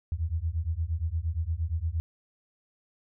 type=beating tone pair; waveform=sine; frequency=77.78 / 86.38 Hz; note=D#2 / F2; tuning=0 / -18 cents; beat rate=8.6 Hz; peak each=-30 dBFS; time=0.12-2 s; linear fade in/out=0 ms; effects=none